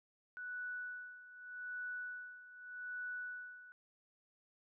sine tone with tremolo, 1480 Hz, F#6, in tune, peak -40 dBFS, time 0.37-3.72 s, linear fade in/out 0 ms, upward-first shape sine, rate 0.83 Hz, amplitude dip 80%, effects none

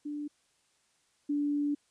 sine tone pair in turn, 294.3 / 290.4 Hz, D4 / D4, +4 / -19 cents, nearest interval unison, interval 23 cents, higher first, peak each -34 / -27 dBFS, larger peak second, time 0.05-0.28 / 1.29-1.75 s, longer second, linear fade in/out 10 ms, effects white hiss -71 dBFS RMS until 1.9 s + resampled to 22050 Hz

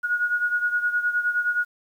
sine beating tone pair, 1446 / 1455.6 Hz, F#6 / F#6, -40 / -29 cents, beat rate 9.6 Hz, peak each -22 / -27 dBFS, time 0.03-1.65 s, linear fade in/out 20 ms, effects 9-bit

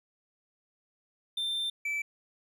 triangle tone pair in turn, 3577 / 2316 Hz, A7 / D7, +28 / -25 cents, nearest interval minor sixth, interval 753 cents, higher first, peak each -28 dBFS, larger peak neither, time 1.37-1.7 / 1.85-2.02 s, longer first, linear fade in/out 5 ms, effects none

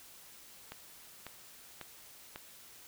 click train, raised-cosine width 0.3 ms, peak -27 dBFS, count 4, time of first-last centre 0.72-2.359 s, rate 1.83 Hz, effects white hiss -55 dBFS RMS until 2.87 s

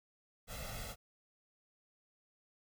pink noise with comb filter, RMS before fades -44 dBFS, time 0.47-0.96 s, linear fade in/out 50 ms, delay 1.5 ms, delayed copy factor +0.95, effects none

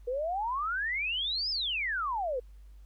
sine exponential two-way sweep, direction up then down, 473.2 to 5274 to 473.2 Hz, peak -29 dBFS, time 0.07-2.4 s, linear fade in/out 10 ms, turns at 1.5 s, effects added 50 Hz sine -48 dBFS peak until 2.85 s + pink hiss -71 dBFS RMS until 2.85 s

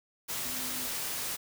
sine tone in noise, 252.8 Hz, B3, 41 cents sharp, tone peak -45 dBFS, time 0.44-0.87 s, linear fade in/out 20 ms, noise white, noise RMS -35 dBFS, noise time 0.28-1.37 s, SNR -13 dB, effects none

